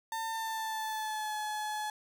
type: tone with pitch glide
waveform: 35% pulse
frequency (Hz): 900 to 851.5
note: A5 to G#5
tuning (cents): +39 to +43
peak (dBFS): -32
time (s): 0.12-1.9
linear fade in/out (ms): 2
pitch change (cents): -96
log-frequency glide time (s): 0.31-1.37
effects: none